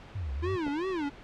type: exponential two-way sweep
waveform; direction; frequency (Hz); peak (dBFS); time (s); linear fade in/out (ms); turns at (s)
sine; down then up; 105.7 to 64.5 to 105.7; -31; 0.15-0.56; 5; 0.33
type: tone with vibrato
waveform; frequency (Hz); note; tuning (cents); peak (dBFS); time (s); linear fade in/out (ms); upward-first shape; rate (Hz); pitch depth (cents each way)
square; 329.6; E4; 0; -30; 0.42-1.1; 20; sine; 2.7; 260
type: clicks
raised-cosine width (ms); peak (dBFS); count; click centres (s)
2; -26; 2; 0.667 / 0.68
effects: pink hiss -49 dBFS RMS until 1.23 s + low-pass 3000 Hz 12 dB/octave